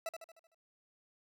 40% pulse tone with echo, 659.3 Hz, E5, in tune, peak -35 dBFS, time 0.06-0.09 s, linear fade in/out 2 ms, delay 76 ms, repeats 6, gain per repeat -6 dB, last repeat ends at 0.546 s, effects none

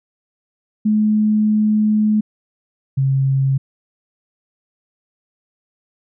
sine tone pair in turn, 213.4 / 135.02 Hz, G#3 / C#3, +47 / -45 cents, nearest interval minor sixth, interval 792 cents, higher first, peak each -12 / -13 dBFS, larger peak first, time 0.85-2.21 / 2.97-3.58 s, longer first, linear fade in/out 10 ms, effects none

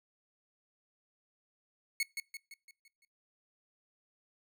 sawtooth tone with echo, 2196 Hz, C#7, 17 cents flat, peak -26 dBFS, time 2-2.03 s, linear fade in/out 2 ms, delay 170 ms, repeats 6, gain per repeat -6 dB, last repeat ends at 3.05 s, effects noise-tail reverb RT60 0.3 s tail -25 dB re dry

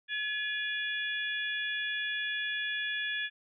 harmonic tone with a mistuned harmonic, 568 Hz, C#5, 42 cents sharp, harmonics 3 / 4 / 5 / 6, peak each -33 / -39 / -46 / -37 dBFS, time 0.08-3.3 s, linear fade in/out 50 ms, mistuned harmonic 4, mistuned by +120 cents, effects none

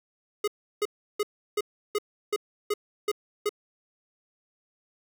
square tone bursts, 417.1 Hz, G#4, 7 cents sharp, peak -24 dBFS, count 9, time 0.44-3.493 s, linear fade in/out 5 ms, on 37 ms, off 340 ms, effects 11-bit

